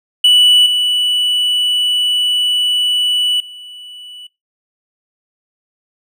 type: tone with level steps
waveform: triangle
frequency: 2960 Hz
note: F#7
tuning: in tune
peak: -4 / -10 / -29 dBFS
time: 0.24-4.27 s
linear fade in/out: 5 ms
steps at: 0.66 / 3.4 s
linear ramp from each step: 2 ms
effects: noise-tail reverb RT60 0.2 s tail -20 dB re dry